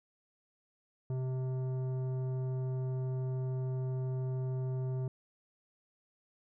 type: tone with tanh clipping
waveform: sine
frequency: 129.5 Hz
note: C3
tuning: 17 cents flat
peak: -34 dBFS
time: 1.1-5.08 s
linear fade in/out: 2 ms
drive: 12 dB
effects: none